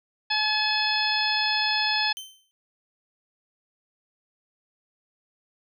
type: harmonic tone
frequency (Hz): 856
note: A5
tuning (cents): -48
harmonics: 1 / 2 / 3 / 4 / 5 / 6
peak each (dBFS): -29 / -29 / -29 / -29 / -29 / -29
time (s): 0.3-2.13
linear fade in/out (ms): 10
type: tone with exponential decay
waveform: sawtooth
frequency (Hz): 3090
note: G7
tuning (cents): -26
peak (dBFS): -29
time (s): 2.17-2.51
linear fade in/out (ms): 0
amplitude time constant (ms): 72
effects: none